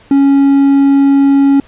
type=tone; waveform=triangle; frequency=277.2 Hz; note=C#4; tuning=in tune; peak=-3 dBFS; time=0.11-1.6 s; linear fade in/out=2 ms; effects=pink hiss -43 dBFS RMS until 1.67 s + resampled to 8000 Hz